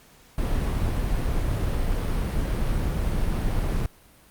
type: noise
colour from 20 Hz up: brown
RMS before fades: -24 dBFS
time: 0.38-3.86 s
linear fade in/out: 2 ms
effects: pink hiss -54 dBFS RMS until 4.3 s + Opus 48 kbps